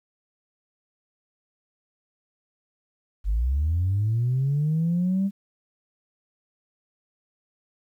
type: linear sweep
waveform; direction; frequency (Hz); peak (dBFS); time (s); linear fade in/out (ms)
sine; up; 46.52 to 200.3; -19; 3.24-5.31; 50
effects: tanh soft clip ceiling -17 dBFS + 10-bit